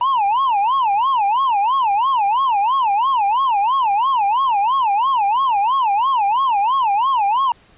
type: tone with vibrato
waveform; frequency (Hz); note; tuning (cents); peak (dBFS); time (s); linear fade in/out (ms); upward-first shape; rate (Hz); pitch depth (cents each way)
triangle; 932.3; A#5; 0; -12; 0.01-7.52; 2; sine; 3; 280
effects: pink hiss -51 dBFS RMS until 7.77 s + resampled to 8000 Hz

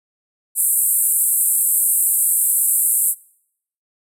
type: band-pass noise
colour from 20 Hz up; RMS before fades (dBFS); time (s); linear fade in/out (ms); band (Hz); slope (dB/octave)
pink; -17; 0.55-3.15; 50; 8000 to 14000; 96
effects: noise-tail reverb RT60 0.7 s tail -23 dB re dry

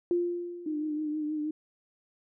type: tone with exponential decay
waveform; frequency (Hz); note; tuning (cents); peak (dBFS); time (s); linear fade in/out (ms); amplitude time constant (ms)
sine; 349.2; F4; 0; -22; 0.11-1.26; 1; 250
type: tone with vibrato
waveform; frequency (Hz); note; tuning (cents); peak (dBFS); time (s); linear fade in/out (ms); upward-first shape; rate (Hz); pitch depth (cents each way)
sine; 304.3; D#4; -38; -29; 0.66-1.51; 5; triangle; 6.3; 41
effects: none

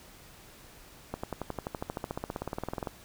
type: accelerating click train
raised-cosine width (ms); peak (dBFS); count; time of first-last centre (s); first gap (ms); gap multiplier
1; -19; 27; 1.14-2.872; 95; 0.97
effects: pink hiss -53 dBFS RMS until 3.04 s

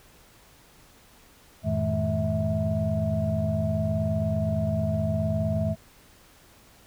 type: tone cluster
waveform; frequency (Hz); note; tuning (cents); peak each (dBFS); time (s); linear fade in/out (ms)
sine; 89.1 / 108.4 / 157.4 / 212.6 / 650; F2 / A2 / D#3 / G#3 / E5; +35 / -25 / +20 / +41 / -24; -29; 1.63-5.76; 50
effects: tanh soft clip ceiling -14 dBFS + pink hiss -55 dBFS RMS until 6.86 s

